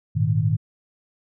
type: chord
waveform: sine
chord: Ab suspended second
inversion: none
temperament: equal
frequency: 103.83 / 116.54 / 155.56 Hz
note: Ab2 / Bb2 / Eb3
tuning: 0 / 0 / 0 cents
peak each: -22 dBFS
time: 0.15-0.57 s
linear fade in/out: 20 ms
effects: none